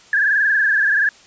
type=tone with frequency modulation; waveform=sine; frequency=1661.2 Hz; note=G#6; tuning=in tune; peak=-13 dBFS; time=0.13-1.09 s; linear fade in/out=2 ms; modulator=21.2 Hz; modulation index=3.8; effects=white hiss -47 dBFS RMS until 1.26 s + resampled to 16000 Hz

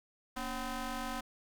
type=ring-modulated tone; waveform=15% pulse; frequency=260 Hz; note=C4; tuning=11 cents flat; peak=-27 dBFS; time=0.36-1.21 s; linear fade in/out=10 ms; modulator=496 Hz; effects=none

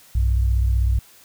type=tone pair together; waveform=sine; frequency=61.62 / 97.5 Hz; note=B1 / G2; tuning=-3 / -9 cents; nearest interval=minor sixth; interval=794 cents; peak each=-16 / -24 dBFS; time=0.15-0.99 s; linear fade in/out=5 ms; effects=white hiss -50 dBFS RMS until 1.24 s

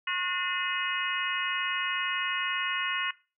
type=harmonic tone with a mistuned harmonic; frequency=362.1 Hz; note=F#4; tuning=37 cents flat; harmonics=3 / 4 / 5 / 6 / 7 / 8; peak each=-35 / -35 / -35 / -35 / -35 / -35 dBFS; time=0.07-3.11 s; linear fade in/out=5 ms; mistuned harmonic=6; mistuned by=-94 cents; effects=noise-tail reverb RT60 0.3 s tail -19 dB re dry

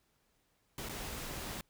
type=noise with dropouts; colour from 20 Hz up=pink; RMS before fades=-42 dBFS; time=0.78-1.61 s; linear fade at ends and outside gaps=1 ms; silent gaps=0.888-0.894 s; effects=pink hiss -75 dBFS RMS until 1.69 s

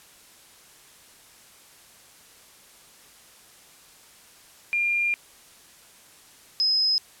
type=tone pair in turn; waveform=sine; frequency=2400 / 5085 Hz; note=D7 / D#8; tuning=+37 / +37 cents; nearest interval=octave + minor second; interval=1300 cents; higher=second; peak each=-21 / -19 dBFS; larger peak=second; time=4.73-5.14 / 6.6-6.98 s; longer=first; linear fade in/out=0 ms; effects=white hiss -52 dBFS RMS until 7.2 s + low-pass 12000 Hz 12 dB/octave

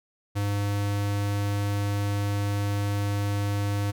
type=tone; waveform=square; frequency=101.6 Hz; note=G#2; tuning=38 cents flat; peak=-25 dBFS; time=0.35-3.92 s; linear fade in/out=20 ms; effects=none

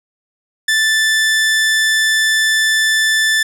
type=tone; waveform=sawtooth; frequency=1760 Hz; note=A6; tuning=in tune; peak=-8 dBFS; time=0.68-3.43 s; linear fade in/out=5 ms; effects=low-pass 11000 Hz 12 dB/octave

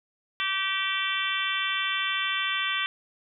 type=harmonic tone; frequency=386.7 Hz; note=G4; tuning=24 cents flat; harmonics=3 / 4 / 5 / 6 / 7 / 8 / 9; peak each=-33 / -33 / -33 / -33 / -33 / -33 / -33 dBFS; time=0.4-2.86 s; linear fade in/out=0 ms; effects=none

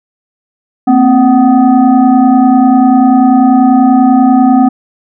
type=tone with frequency modulation; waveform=sine; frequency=261.6 Hz; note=C4; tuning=in tune; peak=-3 dBFS; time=0.87-4.69 s; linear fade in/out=10 ms; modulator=493 Hz; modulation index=0.98; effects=none

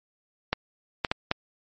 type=clicks; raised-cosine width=0.3 ms; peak=-7 dBFS; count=4; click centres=0.53 / 1.048 / 1.115 / 1.314 s; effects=MP3 32 kbps

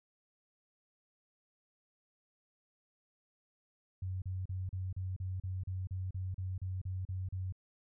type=tone bursts; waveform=sine; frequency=93.2 Hz; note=F#2; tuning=13 cents sharp; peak=-35 dBFS; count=15; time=4.02-7.524 s; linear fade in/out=5 ms; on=200 ms; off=36 ms; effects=none

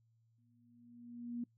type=tone with exponential growth; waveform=sine; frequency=238.8 Hz; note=A#3; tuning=42 cents sharp; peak=-36 dBFS; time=0.38-1.44 s; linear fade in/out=5 ms; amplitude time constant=230 ms; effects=noise-tail reverb RT60 0.1 s tail -22 dB re dry + added 114 Hz sine -70 dBFS peak until 1.57 s

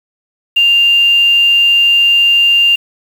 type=tone with quantisation; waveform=sine; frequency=2794 Hz; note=F7; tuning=in tune; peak=-6 dBFS; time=0.56-2.76 s; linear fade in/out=10 ms; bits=5; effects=none

